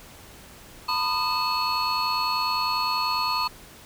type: tone cluster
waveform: triangle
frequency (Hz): 911 / 1001 / 1228 / 2594 / 4367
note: A#5 / B5 / D#6 / E7 / C#8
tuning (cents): -40 / +23 / -23 / -28 / -27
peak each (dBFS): -31 / -25 / -27 / -32 / -27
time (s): 0.88-3.48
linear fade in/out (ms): 10
effects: pink hiss -47 dBFS RMS until 3.85 s